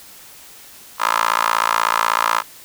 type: tone with high-pass filter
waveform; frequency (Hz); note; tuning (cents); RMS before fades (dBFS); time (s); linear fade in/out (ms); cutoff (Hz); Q
15% pulse; 56.3; A1; +40; -18; 0.98-2.43; 50; 1100; 5.7
effects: white hiss -42 dBFS RMS until 2.64 s